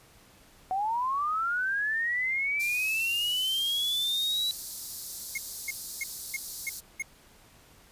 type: linear sweep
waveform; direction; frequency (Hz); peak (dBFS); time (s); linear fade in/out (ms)
sine; up; 735 to 3951; -26; 0.71-4.51; 0
type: high-pass noise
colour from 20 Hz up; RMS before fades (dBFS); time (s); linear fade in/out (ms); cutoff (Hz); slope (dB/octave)
white; -38; 2.59-6.81; 20; 4000; 48
type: tone bursts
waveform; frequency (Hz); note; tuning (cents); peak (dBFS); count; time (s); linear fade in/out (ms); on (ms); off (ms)
square; 2156; C#7; -49; -30; 6; 5.35-7.024; 5; 29; 300
effects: pink hiss -57 dBFS RMS until 7.91 s + resampled to 32000 Hz